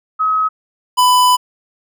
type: tone pair in turn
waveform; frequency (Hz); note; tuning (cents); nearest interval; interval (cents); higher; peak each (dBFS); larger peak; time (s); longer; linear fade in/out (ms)
sine / square; 1275 / 997.2; D#6 / B5; +42 / +16; major third; 426; first; -12 / -9; second; 0.19-0.49 / 0.97-1.37; second; 20
effects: none